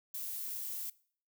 violet noise, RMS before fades -40 dBFS, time 0.14-0.9 s, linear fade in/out 5 ms, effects noise-tail reverb RT60 0.5 s tail -21 dB re dry

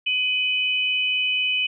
sine tone pair together, 2514 / 2990 Hz, D#7 / F#7, +17 / +17 cents, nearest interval minor third, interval 300 cents, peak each -22 / -23 dBFS, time 0.06-1.67 s, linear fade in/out 10 ms, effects none

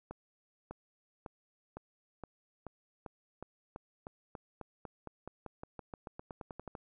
accelerating click train, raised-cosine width 1 ms, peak -29 dBFS, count 27, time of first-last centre 0.11-6.752 s, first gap 600 ms, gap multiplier 0.92, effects none

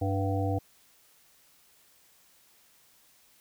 harmonic tone with a mistuned harmonic, 98 Hz, G2, in tune, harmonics 1 / 3 / 5 / 7 / 8, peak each -28 / -33 / -35 / -36 / -37 dBFS, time 0.01-0.59 s, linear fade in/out 10 ms, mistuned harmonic 8, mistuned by -42 cents, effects white hiss -62 dBFS RMS until 3.4 s

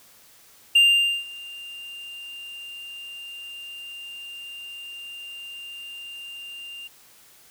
triangle tone with ADSR envelope, 2794 Hz, F7, in tune, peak -10 dBFS, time 0.75-6.88 s, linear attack 8 ms, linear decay 480 ms, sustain -24 dB, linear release 13 ms, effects white hiss -53 dBFS RMS until 7.5 s

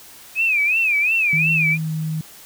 sine tone with vibrato, 2489 Hz, D#7, in tune, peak -15 dBFS, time 0.35-1.78 s, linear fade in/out 50 ms, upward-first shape sine, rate 2.8 Hz, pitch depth 150 cents each way
sine tone with pitch glide, 159 to 157.54 Hz, D#3 to D#3, +38 to +22 cents, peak -21 dBFS, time 1.33-2.21 s, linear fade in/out 2 ms, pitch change -16 cents, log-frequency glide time 1.84-1.93 s
effects white hiss -43 dBFS RMS until 2.45 s

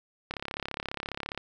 click train, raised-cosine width 0.3 ms, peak -17 dBFS, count 38, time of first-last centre 0.31-1.376 s, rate 34.7 Hz, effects none

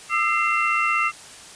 sine tone cluster, 1209 / 1325 / 2088 / 2720 Hz, D6 / E6 / C7 / F7, +50 / +9 / -4 / -46 cents, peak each -24 dBFS, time 0.09-1.12 s, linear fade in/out 50 ms, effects white hiss -42 dBFS RMS until 1.55 s + resampled to 22050 Hz

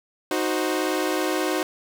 sawtooth chord, C diminished, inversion first, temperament equal, 311.1 / 370 / 523.3 Hz, Eb4 / Gb4 / C5, 0 / 0 / 0 cents, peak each -22 / -22 / -25 dBFS, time 0.31-1.63 s, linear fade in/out 2 ms, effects none

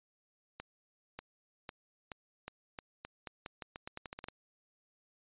accelerating click train, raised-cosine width 0.3 ms, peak -26 dBFS, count 18, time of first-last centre 0.6-4.285 s, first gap 590 ms, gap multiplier 0.85, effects resampled to 8000 Hz

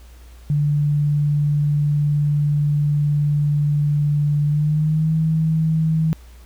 sine tone with pitch glide, 146.83 to 159.2 Hz, D3 to D#3, 0 to +40 cents, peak -15 dBFS, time 0.5-6.13 s, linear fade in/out 0 ms, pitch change +140 cents, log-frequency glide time 4.45-5.13 s, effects added 60 Hz sine -40 dBFS peak until 6.45 s + pink hiss -52 dBFS RMS until 6.45 s

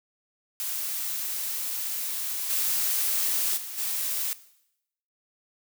blue noise with level steps, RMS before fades -31 / -26 / -37 / -29 dBFS, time 0.6-4.33 s, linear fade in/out 0 ms, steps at 2.49 / 3.56 / 3.77 s, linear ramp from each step 20 ms, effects noise-tail reverb RT60 0.8 s tail -17 dB re dry

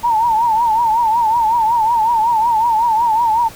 sine tone with vibrato, 910 Hz, A#5, 42 cents flat, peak -11 dBFS, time 0.03-3.49 s, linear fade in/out 20 ms, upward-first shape triangle, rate 5.4 Hz, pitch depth 120 cents each way, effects pink hiss -37 dBFS RMS until 3.55 s

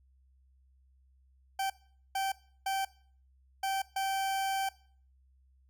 40% pulse tone bursts at uneven times, 776 Hz, G5, 18 cents flat, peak -29 dBFS, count 5, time 1.59-1.7 / 2.15-2.32 / 2.66-2.85 / 3.63-3.82 / 3.96-4.69 s, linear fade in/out 5 ms, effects noise-tail reverb RT60 0.5 s tail -20 dB re dry + added 65 Hz sine -62 dBFS peak until 5.69 s

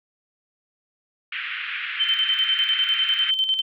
white band-pass noise, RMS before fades -30 dBFS, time 1.32-3.31 s, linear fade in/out 5 ms, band 1400 to 3000 Hz, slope 48 dB/octave
sine tone with tremolo, 3092 Hz, G7, 24 cents flat, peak -17 dBFS, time 1.99-3.62 s, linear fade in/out 20 ms, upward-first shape square, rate 10 Hz, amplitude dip 55%
effects none

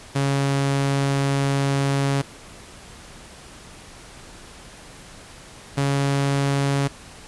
sawtooth tone pair in turn, 138.59 / 139.47 Hz, C#3 / C#3, 0 / +11 cents, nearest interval unison, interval 11 cents, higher second, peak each -15 dBFS, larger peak neither, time 0.15-2.22 / 5.77-6.88 s, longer first, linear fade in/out 10 ms, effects pink hiss -43 dBFS RMS until 7.27 s + resampled to 24000 Hz

